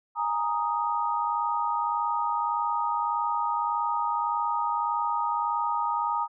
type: chord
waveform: sine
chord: Ab suspended second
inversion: none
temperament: equal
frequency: 830.6 / 932.3 / 1244.5 Hz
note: Ab5 / Bb5 / Eb6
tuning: 0 / 0 / 0 cents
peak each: -32 / -27 / -29 dBFS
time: 0.15-6.28 s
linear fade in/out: 50 ms
effects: none